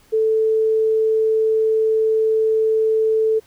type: tone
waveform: sine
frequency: 440 Hz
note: A4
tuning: in tune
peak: -14 dBFS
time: 0.12-3.4 s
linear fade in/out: 20 ms
effects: pink hiss -54 dBFS RMS until 3.46 s